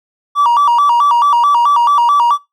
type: tone with vibrato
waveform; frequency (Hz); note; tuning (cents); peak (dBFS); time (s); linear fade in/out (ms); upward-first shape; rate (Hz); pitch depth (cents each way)
triangle; 1046.5; C6; 0; -4; 0.35-2.38; 50; square; 4.6; 170
effects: noise-tail reverb RT60 0.2 s tail -22 dB re dry + tanh soft clip ceiling -3 dBFS